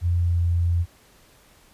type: tone with pitch glide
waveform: sine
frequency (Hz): 86.8 to 85.85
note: F2 to F2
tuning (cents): -10 to -29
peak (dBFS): -18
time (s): 0.01-0.86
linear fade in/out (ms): 50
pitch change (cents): -19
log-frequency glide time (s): 0.19-0.39
effects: pink hiss -55 dBFS RMS until 1.73 s + resampled to 32000 Hz